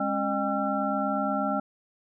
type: tone cluster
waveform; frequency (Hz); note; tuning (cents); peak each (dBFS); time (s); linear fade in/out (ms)
sine; 205 / 273.4 / 609 / 797 / 1353; G#3 / C#4 / D#5 / G5 / E6; -22 / -24 / -37 / +28 / +45; -31; 0-1.6; 5
effects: none